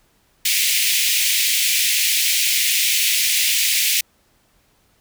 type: high-pass noise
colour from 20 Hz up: pink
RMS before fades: -18 dBFS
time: 0.45-4.01 s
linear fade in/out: 5 ms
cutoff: 2100 Hz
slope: 48 dB/octave
effects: pink hiss -60 dBFS RMS until 5 s